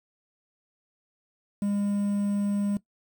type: tone with quantisation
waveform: triangle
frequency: 202.9 Hz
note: G#3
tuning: 40 cents flat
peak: -22 dBFS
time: 1.62-2.77 s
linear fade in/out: 2 ms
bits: 8
effects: noise-tail reverb RT60 0.1 s tail -18 dB re dry

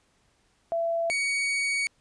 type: tone pair in turn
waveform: sine / 40% pulse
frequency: 670 / 2243 Hz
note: E5 / C#7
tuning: +28 / +20 cents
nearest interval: octave + major sixth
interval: 2092 cents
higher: second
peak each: -24 dBFS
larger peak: neither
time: 0.72-1.1 / 1.1-1.87 s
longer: second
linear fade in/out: 0 ms
effects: pink hiss -67 dBFS RMS until 2 s + resampled to 22050 Hz

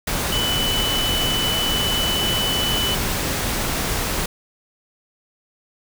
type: tone in noise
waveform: sine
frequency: 2988 Hz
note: F#7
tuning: 16 cents sharp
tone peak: -21 dBFS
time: 0.32-2.95 s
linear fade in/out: 5 ms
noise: pink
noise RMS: -23 dBFS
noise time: 0.07-4.26 s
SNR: -1 dB
effects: none

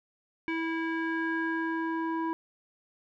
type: tone with low-pass filter sweep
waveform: square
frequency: 326.6 Hz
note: E4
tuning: 16 cents flat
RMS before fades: -31 dBFS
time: 0.48-2.33 s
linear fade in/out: 0 ms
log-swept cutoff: 2200 to 1200 Hz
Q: 4.6
effects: none

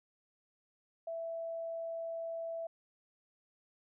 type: tone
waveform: sine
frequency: 662 Hz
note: E5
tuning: 7 cents sharp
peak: -37 dBFS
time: 1.07-2.67 s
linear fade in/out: 5 ms
effects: none

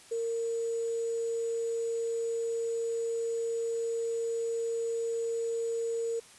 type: tone with sample-and-hold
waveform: sine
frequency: 460 Hz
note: A#4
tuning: 23 cents flat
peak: -29 dBFS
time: 0.11-6.2 s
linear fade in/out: 10 ms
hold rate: 7350 Hz
effects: white hiss -54 dBFS RMS until 6.38 s + resampled to 24000 Hz

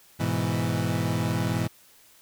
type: chord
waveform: 30% pulse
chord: E major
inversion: first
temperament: equal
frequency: 103.83 / 123.47 / 164.81 Hz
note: G#2 / B2 / E3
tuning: 0 / 0 / 0 cents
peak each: -26 dBFS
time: 0.19-1.68 s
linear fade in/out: 20 ms
effects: white hiss -56 dBFS RMS until 2.21 s

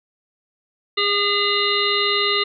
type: harmonic tone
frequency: 406.7 Hz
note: G#4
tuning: 36 cents flat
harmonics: 1 / 3 / 5 / 7 / 9 / 10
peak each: -24 / -24 / -24 / -24 / -24 / -24 dBFS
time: 0.97-2.44 s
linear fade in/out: 10 ms
effects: none

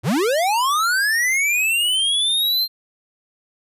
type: linear sweep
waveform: square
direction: up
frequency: 89.9 to 4186 Hz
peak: -17 dBFS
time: 0.03-2.68 s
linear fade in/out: 50 ms
effects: resampled to 32000 Hz

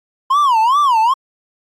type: tone with vibrato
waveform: triangle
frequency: 1017 Hz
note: C6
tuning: 50 cents flat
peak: -8 dBFS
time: 0.3-1.14 s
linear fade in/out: 10 ms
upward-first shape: sine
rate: 2.5 Hz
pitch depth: 260 cents each way
effects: AAC 64 kbps

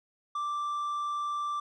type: tone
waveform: triangle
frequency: 1174.7 Hz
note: D6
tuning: in tune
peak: -28 dBFS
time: 0.35-1.6 s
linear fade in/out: 5 ms
effects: resampled to 22050 Hz

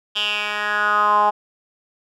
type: tone with band-pass filter sweep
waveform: 10% pulse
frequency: 208.5 Hz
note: G#3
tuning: 7 cents sharp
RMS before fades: -19 dBFS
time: 0.15-1.31 s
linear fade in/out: 20 ms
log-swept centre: 3200 to 880 Hz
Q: 5.3
effects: none

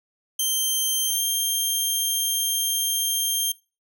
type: tone with pitch glide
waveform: 10% pulse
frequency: 3136 to 3183 Hz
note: G7 to G7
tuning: 0 to +26 cents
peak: -14 dBFS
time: 0.39-3.52 s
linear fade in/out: 5 ms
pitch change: +26 cents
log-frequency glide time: 1.03-1.23 s
effects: noise-tail reverb RT60 0.3 s tail -21 dB re dry

